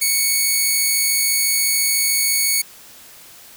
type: tone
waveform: 5% pulse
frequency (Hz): 2223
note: C#7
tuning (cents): +4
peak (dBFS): -6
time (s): 0.01-2.62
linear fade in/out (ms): 10
effects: white hiss -43 dBFS RMS until 3.56 s